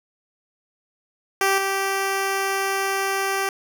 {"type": "tone with level steps", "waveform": "10% pulse", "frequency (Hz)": 389.8, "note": "G4", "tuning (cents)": -10, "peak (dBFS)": [-9, -13], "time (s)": [1.41, 3.49], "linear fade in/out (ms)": 2, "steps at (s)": 1.58, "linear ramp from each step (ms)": 2, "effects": []}